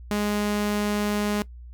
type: tone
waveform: sawtooth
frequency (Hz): 207.5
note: G#3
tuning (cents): -1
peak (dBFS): -19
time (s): 0.11-1.42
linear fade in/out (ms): 0
effects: noise-tail reverb RT60 0.1 s tail -19 dB re dry + added 60 Hz sine -39 dBFS peak until 1.73 s